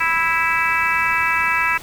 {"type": "harmonic tone", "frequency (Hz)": 329.1, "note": "E4", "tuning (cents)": -3, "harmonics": [3, 4, 5, 6, 7, 8], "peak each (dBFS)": [-23, -23, -23, -23, -23, -23], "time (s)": [0, 1.78], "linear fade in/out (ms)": 10, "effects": ["pink hiss -38 dBFS RMS until 1.82 s"]}